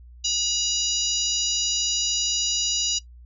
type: harmonic tone with a mistuned harmonic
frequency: 973 Hz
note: B5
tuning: 26 cents flat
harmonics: 3 / 4 / 5 / 6 / 7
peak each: -28 / -28 / -28 / -28 / -28 dBFS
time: 0.24-2.99 s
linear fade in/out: 10 ms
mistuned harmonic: 3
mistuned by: -26 cents
effects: noise-tail reverb RT60 0.1 s tail -17 dB re dry + added 60 Hz sine -43 dBFS peak until 3.25 s